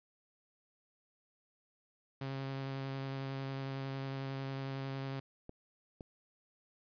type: tone with vibrato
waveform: sawtooth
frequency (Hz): 135.3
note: C#3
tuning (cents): -42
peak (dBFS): -34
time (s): 2.21-5.2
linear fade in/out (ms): 5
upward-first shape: square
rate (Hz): 11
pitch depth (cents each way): 9
type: clicks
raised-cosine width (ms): 2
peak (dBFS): -33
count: 2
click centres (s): 5.494 / 6.008
effects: resampled to 11025 Hz + 11-bit